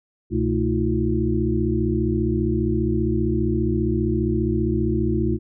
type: tone cluster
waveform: sine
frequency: 68.4 / 124.7 / 220.4 / 319.9 / 354.9 Hz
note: C#2 / B2 / A3 / D#4 / F4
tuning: -23 / +17 / +3 / +48 / +28 cents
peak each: -25 dBFS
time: 0.3-5.39 s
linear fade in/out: 50 ms
effects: none